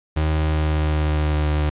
35% pulse tone with pitch glide, 77.78 to 75.48 Hz, D#2 to D2, 0 to +48 cents, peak -16 dBFS, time 0.16-1.7 s, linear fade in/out 10 ms, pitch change -52 cents, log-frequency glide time 0.38-1.5 s, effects resampled to 8000 Hz + 8-bit

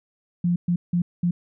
sine tone bursts at uneven times, 174.61 Hz, F3, in tune, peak -18 dBFS, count 4, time 0.44-0.56 / 0.68-0.76 / 0.93-1.02 / 1.23-1.31 s, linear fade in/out 5 ms, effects none

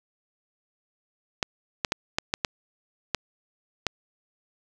clicks, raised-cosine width 0.2 ms, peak -6 dBFS, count 8, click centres 1.428 / 1.848 / 1.921 / 2.185 / 2.339 / 2.448 / 3.147 / 3.867 s, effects none

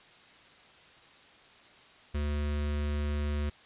square tone with notch filter, 73.42 Hz, D2, in tune, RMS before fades -31 dBFS, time 2.14-3.5 s, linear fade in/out 10 ms, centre 790 Hz, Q 1.9, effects white hiss -56 dBFS RMS until 3.65 s + resampled to 8000 Hz

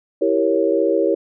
sine chord, E diminished seventh, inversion none, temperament equal with one note detuned, 329.6 / 392 / 466.2 / 552.1 Hz, E4 / G4 / Bb4 / Db5, 0 / 0 / 0 / -7 cents, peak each -20 dBFS, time 0.21-1.15 s, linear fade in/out 10 ms, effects none

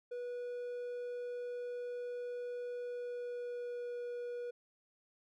triangle tone with pitch glide, 487.9 to 483.7 Hz, B4 to B4, -21 to -36 cents, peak -37 dBFS, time 0.11-4.51 s, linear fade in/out 10 ms, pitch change -15 cents, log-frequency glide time 2.77-3.98 s, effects none

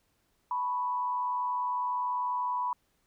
sine tone with frequency modulation, 987.8 Hz, B5, in tune, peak -28 dBFS, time 0.51-2.73 s, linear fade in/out 2 ms, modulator 110 Hz, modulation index 0.45, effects pink hiss -73 dBFS RMS until 3.06 s

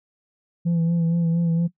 sine tone with vibrato, 168 Hz, E3, 33 cents sharp, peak -15 dBFS, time 0.65-1.68 s, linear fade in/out 20 ms, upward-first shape sine, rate 4.3 Hz, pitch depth 33 cents each way, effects noise-tail reverb RT60 0.1 s tail -19 dB re dry + tanh soft clip ceiling -17 dBFS

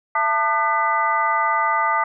sine tone cluster, 671 / 891 / 1210 / 1505 / 1995 Hz, E5 / A5 / D#6 / F#6 / B6, +31 / +22 / -49 / +29 / +17 cents, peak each -28 / -21 / -20 / -29 / -25 dBFS, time 0.15-2.04 s, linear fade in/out 5 ms, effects none

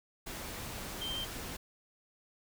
sine tone in noise, 3144 Hz, G7, 4 cents sharp, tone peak -36 dBFS, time 1.01-1.25 s, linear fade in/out 10 ms, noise pink, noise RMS -42 dBFS, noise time 0.26-1.57 s, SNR +3 dB, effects none

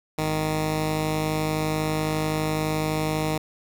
10% pulse tone pair together, 51.87 / 155.56 Hz, G#1 / D#3, -1 / 0 cents, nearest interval octave + perfect fifth, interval 1901 cents, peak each -25 / -16 dBFS, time 0.18-3.38 s, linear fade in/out 5 ms, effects none

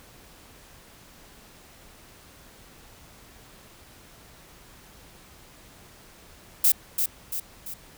violet noise with echo, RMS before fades -18 dBFS, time 6.64-6.72 s, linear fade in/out 5 ms, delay 340 ms, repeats 3, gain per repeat -6 dB, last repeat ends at 7.74 s, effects pink hiss -51 dBFS RMS until 7.97 s

